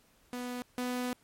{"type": "tone pair in turn", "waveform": "sawtooth", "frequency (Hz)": [246.9, 248.5], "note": ["B3", "B3"], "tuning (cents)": [0, 11], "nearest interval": "unison", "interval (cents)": 11, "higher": "second", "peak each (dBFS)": [-32, -28], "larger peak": "second", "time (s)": [[0.33, 0.62], [0.78, 1.13]], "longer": "second", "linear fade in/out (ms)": 0, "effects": ["pink hiss -66 dBFS RMS until 1.23 s", "MP3 64 kbps"]}